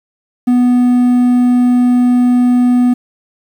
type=tone; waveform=triangle; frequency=246.6 Hz; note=B3; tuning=2 cents flat; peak=-5 dBFS; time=0.47-2.94 s; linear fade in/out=10 ms; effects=7-bit